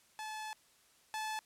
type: tone pair in turn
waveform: sawtooth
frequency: 864 / 867.2 Hz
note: A5 / A5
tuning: -32 / -25 cents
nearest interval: unison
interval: 7 cents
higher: second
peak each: -37 / -33 dBFS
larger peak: second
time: 0.19-0.53 / 1.14-1.39 s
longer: first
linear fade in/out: 0 ms
effects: white hiss -67 dBFS RMS until 1.45 s + low-pass 11000 Hz 12 dB/octave